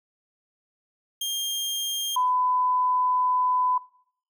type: tone pair in turn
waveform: sawtooth / sine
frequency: 3208 / 1002.9 Hz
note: G7 / B5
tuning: +39 / +26 cents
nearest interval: octave + minor sixth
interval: 2013 cents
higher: first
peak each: -23 / -20 dBFS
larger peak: second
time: 1.21-2.16 / 2.16-3.78 s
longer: second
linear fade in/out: 5 ms
effects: noise-tail reverb RT60 0.6 s tail -21 dB re dry